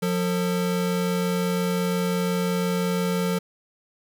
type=tone pair together; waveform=square; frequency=178.58 / 450 Hz; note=F3 / A4; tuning=+39 / +39 cents; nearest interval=octave + major third; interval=1600 cents; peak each=-24 / -28 dBFS; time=0.02-3.39 s; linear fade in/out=10 ms; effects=none